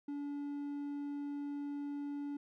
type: tone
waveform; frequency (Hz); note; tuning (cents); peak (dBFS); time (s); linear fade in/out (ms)
triangle; 286.9; D4; -40; -36; 0.08-2.37; 5
effects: none